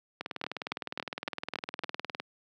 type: two click trains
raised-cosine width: 0.3 ms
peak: -18 / -16 dBFS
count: 40 / 6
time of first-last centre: 0.21-2.2 / 0.44-1.837 s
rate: 19.6 / 3.58 Hz
effects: high-pass 200 Hz 12 dB/octave